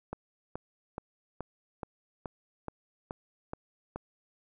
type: click train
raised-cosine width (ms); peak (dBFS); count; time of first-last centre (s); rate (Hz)
1; -22; 10; 0.13-3.96; 2.35
effects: none